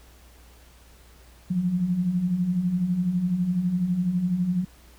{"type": "beating tone pair", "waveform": "sine", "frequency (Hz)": [169.3, 181.3], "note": ["E3", "F#3"], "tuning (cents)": [46, -35], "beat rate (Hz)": 12, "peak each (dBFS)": [-30, -22], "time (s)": [1.5, 4.65], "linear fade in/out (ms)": 10, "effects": ["added 60 Hz sine -51 dBFS peak until 4.98 s", "pink hiss -55 dBFS RMS until 4.98 s"]}